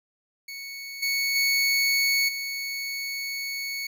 25% pulse tone with level steps, 2217 Hz, C#7, in tune, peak -32 / -20 / -17 / -26 dBFS, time 0.48-3.87 s, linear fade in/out 5 ms, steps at 1.02 / 1.35 / 2.28 s, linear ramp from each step 10 ms, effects none

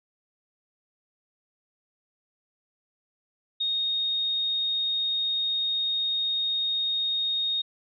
sine tone, 3716 Hz, A#7, 6 cents flat, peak -24 dBFS, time 3.6-7.62 s, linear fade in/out 10 ms, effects none

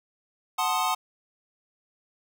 square chord, F# diminished seventh, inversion none, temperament equal, 740 / 880 / 1046.5 / 1244.5 Hz, F#5 / A5 / C6 / Eb6, 0 / 0 / 0 / 0 cents, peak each -30 dBFS, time 0.58-0.95 s, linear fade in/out 10 ms, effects none

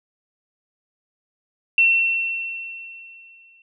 sine tone with exponential decay, 2707 Hz, E7, 45 cents sharp, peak -11 dBFS, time 1.78-3.62 s, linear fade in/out 2 ms, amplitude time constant 400 ms, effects none

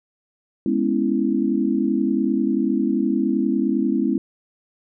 sine chord, C# minor seventh, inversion second, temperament equal, 207.7 / 246.9 / 277.2 / 329.6 Hz, G#3 / B3 / C#4 / E4, 0 / 0 / 0 / 0 cents, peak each -23 dBFS, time 0.66-4.18 s, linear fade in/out 2 ms, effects none

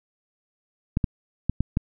clicks, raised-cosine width 5 ms, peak -9 dBFS, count 5, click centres 0.971 / 1.042 / 1.496 / 1.606 / 1.771 s, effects none

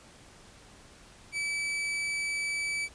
40% pulse tone, 2301 Hz, D7, 36 cents flat, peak -29 dBFS, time 1.32-2.89 s, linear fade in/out 50 ms, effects pink hiss -54 dBFS RMS until 2.94 s + resampled to 22050 Hz

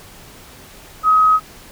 sine tone, 1267 Hz, D#6, 31 cents sharp, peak -9 dBFS, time 1.03-1.4 s, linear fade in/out 50 ms, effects pink hiss -41 dBFS RMS until 1.71 s

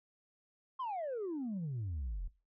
sine exponential sweep, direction down, 1086 to 38.45 Hz, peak -34 dBFS, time 0.79-2.28 s, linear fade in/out 10 ms, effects noise-tail reverb RT60 0.3 s tail -20 dB re dry + tanh soft clip ceiling -34 dBFS

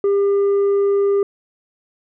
sine tone with tanh clipping, 400 Hz, G4, 35 cents sharp, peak -14 dBFS, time 0.04-1.23 s, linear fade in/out 2 ms, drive 3 dB, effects none

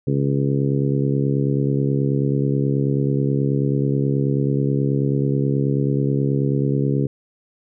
harmonic tone, 69.3 Hz, C#2, in tune, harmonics 2 / 3 / 4 / 5 / 6 / 7, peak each -19 / -26 / -24 / -28 / -26 / -31 dBFS, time 0.07-7.07 s, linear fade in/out 5 ms, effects none

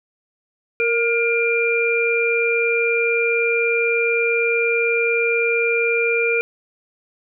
sine tone cluster, 464.3 / 1419 / 2388 Hz, A#4 / F6 / D7, -7 / +27 / +28 cents, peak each -19 / -26 / -19 dBFS, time 0.8-6.41 s, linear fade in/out 0 ms, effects none

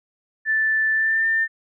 sine tone with pitch glide, 1760 to 1799.1 Hz, A6 to A6, 0 to +38 cents, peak -17 dBFS, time 0.45-1.48 s, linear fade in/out 50 ms, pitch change +38 cents, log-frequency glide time 0.93-1.28 s, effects none

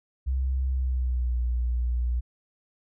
sine tone with pitch glide, 65.41 to 60.33 Hz, C2 to B1, 0 to -40 cents, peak -23 dBFS, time 0.26-2.21 s, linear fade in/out 20 ms, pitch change -140 cents, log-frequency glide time 0.68-1.39 s, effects none

